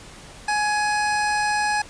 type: tone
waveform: 25% pulse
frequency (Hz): 838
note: G#5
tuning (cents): +15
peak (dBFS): -16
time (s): 0.48-1.82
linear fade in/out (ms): 5
effects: pink hiss -43 dBFS RMS until 1.89 s + resampled to 22050 Hz